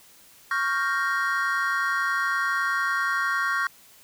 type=chord; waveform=triangle; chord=G half-diminished seventh; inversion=second; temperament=equal; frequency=1108.7 / 1396.9 / 1568 / 1864.7 Hz; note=Db6 / F6 / G6 / Bb6; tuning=0 / 0 / 0 / 0 cents; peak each=-26 / -26 / -27 / -27 dBFS; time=0.51-3.67 s; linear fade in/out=2 ms; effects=white hiss -53 dBFS RMS until 4.03 s